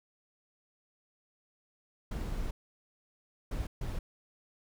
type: noise bursts at uneven times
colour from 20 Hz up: brown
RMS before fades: -35 dBFS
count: 3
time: 2.11-2.51 / 3.51-3.67 / 3.81-3.99 s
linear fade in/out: 5 ms
effects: none